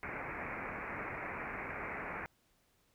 white low-pass noise, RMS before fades -42 dBFS, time 0.03-2.26 s, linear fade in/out 0 ms, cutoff 2400 Hz, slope 96 dB/octave, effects pink hiss -73 dBFS RMS until 2.94 s

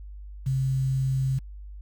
sine tone with quantisation, 132.6 Hz, C3, 23 cents sharp, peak -22 dBFS, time 0.46-1.39 s, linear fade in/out 10 ms, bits 8, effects added 50 Hz sine -38 dBFS peak until 1.81 s

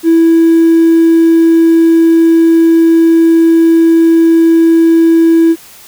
triangle tone with hard clipping, 329.6 Hz, E4, in tune, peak -4 dBFS, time 0.03-5.56 s, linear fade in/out 50 ms, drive 4 dB, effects white hiss -36 dBFS RMS until 5.87 s

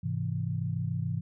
sine chord, Ab augmented, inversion none, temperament equal, 103.83 / 130.81 / 164.81 Hz, Ab2 / C3 / E3, 0 / 0 / 0 cents, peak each -33 dBFS, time 0.03-1.21 s, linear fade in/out 10 ms, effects none

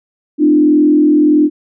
sine tone with frequency modulation, 300.2 Hz, D4, 38 cents sharp, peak -6 dBFS, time 0.38-1.5 s, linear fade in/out 50 ms, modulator 41.5 Hz, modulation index 0.71, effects none

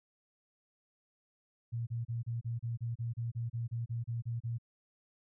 sine tone bursts, 116.9 Hz, A#2, 5 cents sharp, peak -33 dBFS, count 16, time 1.72-4.585 s, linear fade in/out 20 ms, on 150 ms, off 31 ms, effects none

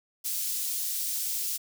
white high-pass noise, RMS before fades -31 dBFS, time 0.24-1.58 s, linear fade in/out 20 ms, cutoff 4900 Hz, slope 12 dB/octave, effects none

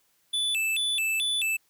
square tone with vibrato, 3028 Hz, F#7, 39 cents sharp, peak -25 dBFS, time 0.33-1.57 s, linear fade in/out 10 ms, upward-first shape square, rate 2.3 Hz, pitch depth 240 cents each way, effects white hiss -68 dBFS RMS until 1.69 s

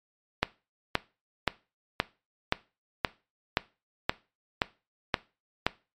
click train, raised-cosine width 0.3 ms, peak -6 dBFS, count 11, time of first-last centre 0.43-5.666 s, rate 1.91 Hz, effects noise-tail reverb RT60 0.3 s tail -19 dB re dry + MP3 64 kbps

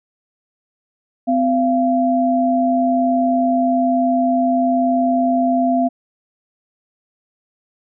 sine tone pair together, 255.7 / 685.4 Hz, C4 / F5, -40 / -33 cents, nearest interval octave + perfect fourth, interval 1707 cents, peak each -16 dBFS, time 1.27-5.89 s, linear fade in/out 20 ms, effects none

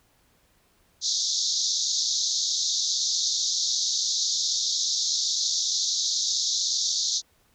white band-pass noise, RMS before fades -26 dBFS, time 1.01-7.22 s, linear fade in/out 50 ms, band 3600 to 6700 Hz, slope 96 dB/octave, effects pink hiss -64 dBFS RMS until 7.54 s

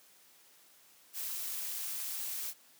blue noise with amplitude modulation, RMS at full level -36 dBFS, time 1.13-2.54 s, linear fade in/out 50 ms, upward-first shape sine, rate 216 Hz, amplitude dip 55%, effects white hiss -62 dBFS RMS until 2.79 s + high-pass 150 Hz 12 dB/octave

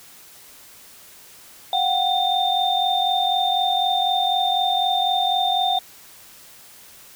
sine tone cluster, 722 / 766 / 3613 Hz, F#5 / G5 / A7, -43 / -40 / +45 cents, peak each -22 dBFS, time 1.73-5.79 s, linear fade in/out 2 ms, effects white hiss -46 dBFS RMS until 7.15 s

